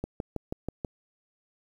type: click train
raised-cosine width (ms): 2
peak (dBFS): -18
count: 6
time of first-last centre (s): 0.04-0.848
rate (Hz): 6.19
effects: 9-bit